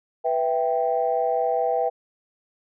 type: chord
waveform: sine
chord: E minor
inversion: second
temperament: equal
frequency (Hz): 493.9 / 659.3 / 784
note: B4 / E5 / G5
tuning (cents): 0 / 0 / 0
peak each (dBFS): -24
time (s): 0.24-1.9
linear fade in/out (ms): 20
effects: tanh soft clip ceiling -10 dBFS